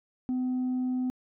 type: tone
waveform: sine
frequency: 253.8 Hz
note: B3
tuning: 47 cents sharp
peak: -24 dBFS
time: 0.29-1.1 s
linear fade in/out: 0 ms
effects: tanh soft clip ceiling -25 dBFS